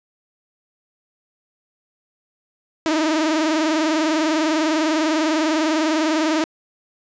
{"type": "tone with vibrato", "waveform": "sawtooth", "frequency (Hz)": 313.2, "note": "D#4", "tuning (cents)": 11, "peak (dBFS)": -13, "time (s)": [2.86, 6.44], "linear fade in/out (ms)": 0, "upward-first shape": "sine", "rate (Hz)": 20, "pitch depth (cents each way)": 88, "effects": ["resampled to 16000 Hz", "9-bit"]}